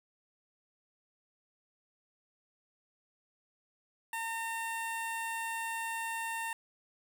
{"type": "tone with notch filter", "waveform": "15% pulse", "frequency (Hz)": 910, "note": "A#5", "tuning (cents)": -42, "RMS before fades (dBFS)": -37, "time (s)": [4.13, 6.53], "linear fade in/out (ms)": 2, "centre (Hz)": 4200, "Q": 1.3, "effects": []}